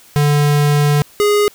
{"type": "tone pair in turn", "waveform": "square", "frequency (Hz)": [146.4, 414.1], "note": ["D3", "G#4"], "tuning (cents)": [-5, -5], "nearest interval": "octave + tritone", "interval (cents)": 1800, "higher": "second", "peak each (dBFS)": -11, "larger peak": "neither", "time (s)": [[0.16, 1.02], [1.2, 1.48]], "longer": "first", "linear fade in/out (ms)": 0, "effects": ["white hiss -45 dBFS RMS until 1.54 s"]}